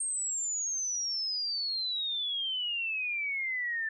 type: exponential sweep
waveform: sine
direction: down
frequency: 8620 to 1760 Hz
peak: -30 dBFS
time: 0-3.89 s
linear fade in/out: 5 ms
effects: none